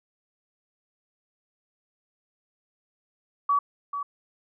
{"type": "tone with echo", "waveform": "sine", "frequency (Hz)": 1139, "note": "C#6", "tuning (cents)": 47, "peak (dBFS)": -19, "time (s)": [3.49, 3.59], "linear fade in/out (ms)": 5, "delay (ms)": 440, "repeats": 1, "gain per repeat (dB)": -9, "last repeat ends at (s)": 4.03, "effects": []}